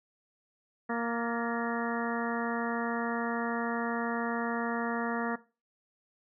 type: harmonic tone with a mistuned harmonic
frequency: 233.1 Hz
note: A#3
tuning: in tune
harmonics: 1 / 2 / 3 / 4 / 5 / 6 / 7 / 8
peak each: -33 / -36 / -38 / -39 / -40 / -41 / -41 / -42 dBFS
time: 0.89-5.36 s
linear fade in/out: 10 ms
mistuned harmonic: 7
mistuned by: +69 cents
effects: noise-tail reverb RT60 0.3 s tail -17 dB re dry